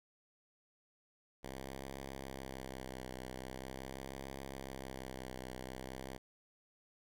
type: tone with vibrato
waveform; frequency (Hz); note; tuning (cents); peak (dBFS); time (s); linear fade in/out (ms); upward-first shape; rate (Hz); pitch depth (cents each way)
5% pulse; 65.7; C2; +8; -33; 1.43-6.18; 10; triangle; 0.43; 52
effects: none